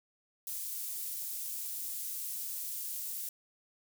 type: high-pass noise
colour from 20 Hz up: pink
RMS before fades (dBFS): -39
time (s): 0.47-3.29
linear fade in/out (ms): 2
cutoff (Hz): 11000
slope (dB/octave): 12
effects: none